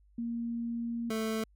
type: tone pair in turn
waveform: sine / 25% pulse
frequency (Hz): 233.8 / 220.7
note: A#3 / A3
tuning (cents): +5 / +5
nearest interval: minor second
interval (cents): 100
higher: first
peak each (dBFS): -32 / -27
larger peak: second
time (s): 0.18-1.1 / 1.1-1.44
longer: first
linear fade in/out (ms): 5
effects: added 50 Hz sine -60 dBFS peak until 1.55 s